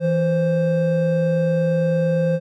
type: tone pair together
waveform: triangle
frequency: 164.83 / 523.3 Hz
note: E3 / C5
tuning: 0 / 0 cents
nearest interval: octave + minor sixth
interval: 2000 cents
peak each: -17 dBFS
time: 0-2.4 s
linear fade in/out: 50 ms
effects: none